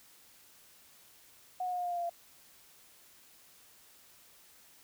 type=tone with pitch steps; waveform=sine; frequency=733 / 726.3 / 719.6 / 713 / 706.4 / 699.9 / 693.5 / 687.1 Hz; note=F#5 / F#5 / F#5 / F5 / F5 / F5 / F5 / F5; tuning=-16 / -32 / -48 / +36 / +20 / +4 / -12 / -28 cents; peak=-32 dBFS; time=1.6-2.096 s; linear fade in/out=5 ms; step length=62 ms; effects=white hiss -60 dBFS RMS until 4.83 s